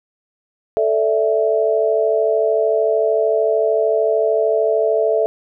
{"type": "chord", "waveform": "sine", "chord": "A suspended fourth", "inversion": "none", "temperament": "just", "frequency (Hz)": [440, 586.7, 660], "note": ["A4", "D5", "E5"], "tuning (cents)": [0, -2, 2], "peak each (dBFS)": [-17, -21, -17], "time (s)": [0.77, 5.26], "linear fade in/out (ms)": 0, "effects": []}